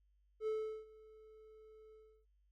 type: tone with ADSR envelope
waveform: triangle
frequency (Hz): 435.4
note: A4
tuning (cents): -18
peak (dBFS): -32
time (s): 0.4-2.26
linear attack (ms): 71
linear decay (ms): 380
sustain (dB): -23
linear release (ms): 330
effects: added 50 Hz sine -70 dBFS peak until 2.51 s